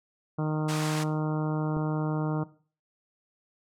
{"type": "harmonic tone", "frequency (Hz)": 154.2, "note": "D#3", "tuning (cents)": -15, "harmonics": [1, 2, 3, 4, 5, 6, 7, 8, 9], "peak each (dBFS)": [-27, -33, -37, -39, -41, -43, -44, -45, -46], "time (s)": [0.38, 2.44], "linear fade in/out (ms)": 10}
{"type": "band-pass noise", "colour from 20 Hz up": "pink", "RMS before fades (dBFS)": -37, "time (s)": [0.68, 1.04], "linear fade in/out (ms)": 10, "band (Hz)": [830, 10000], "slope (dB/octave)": 24}
{"type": "clicks", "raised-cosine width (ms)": 2, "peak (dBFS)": -25, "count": 2, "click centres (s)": [1.766, 1.769]}
{"effects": ["noise-tail reverb RT60 0.4 s tail -17 dB re dry"]}